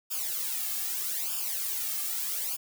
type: noise with flanger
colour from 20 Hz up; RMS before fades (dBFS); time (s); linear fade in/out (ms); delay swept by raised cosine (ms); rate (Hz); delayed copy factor
blue; -32; 0.1-2.57; 20; 0.49 to 2.09; 0.8; -0.95
effects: none